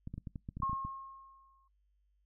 clicks, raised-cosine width 5 ms, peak -29 dBFS, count 12, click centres 0.074 / 0.14 / 0.18 / 0.272 / 0.358 / 0.489 / 0.57 / 0.602 / 0.632 / 0.696 / 0.731 / 0.85 s
sine tone with exponential decay, 1078 Hz, C#6, 49 cents flat, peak -30 dBFS, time 0.62-1.68 s, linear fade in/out 5 ms, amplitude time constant 230 ms
effects noise-tail reverb RT60 0.2 s tail -24 dB re dry + added 50 Hz sine -70 dBFS peak until 2.25 s

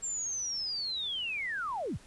sine linear sweep, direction down, 7480 to 35.59 Hz, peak -32 dBFS, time 0.02-1.98 s, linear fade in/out 20 ms, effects pink hiss -57 dBFS RMS until 2.06 s + resampled to 24000 Hz

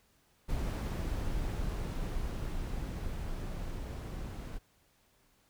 brown noise with level ramp, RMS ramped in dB -33 to -40 dBFS, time 0.48-4.59 s, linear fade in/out 20 ms, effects pink hiss -69 dBFS RMS until 5.49 s

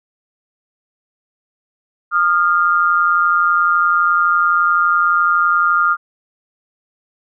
sine tone pair together, 1225.1 / 1396.9 Hz, D#6 / F6, -27 / 0 cents, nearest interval major second, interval 227 cents, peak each -14 dBFS, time 2.11-5.97 s, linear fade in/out 50 ms, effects none

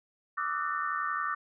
sine tone cluster, 1163 / 1234 / 1329 / 1488 / 1812 Hz, D6 / D#6 / E6 / F#6 / A#6, -17 / -15 / +14 / +9 / -50 cents, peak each -33 / -37 / -37 / -37 / -37 dBFS, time 0.37-1.35 s, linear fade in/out 10 ms, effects none

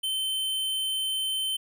square tone, 3085 Hz, G7, 28 cents flat, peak -27 dBFS, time 0.03-1.57 s, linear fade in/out 10 ms, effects none

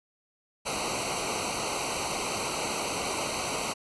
pink noise with comb filter, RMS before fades -31 dBFS, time 0.65-3.74 s, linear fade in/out 20 ms, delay 0.58 ms, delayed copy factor -0.95, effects resampled to 24000 Hz

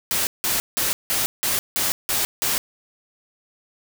white noise bursts, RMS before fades -22 dBFS, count 8, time 0.11-2.58 s, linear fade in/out 0 ms, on 160 ms, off 170 ms, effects none

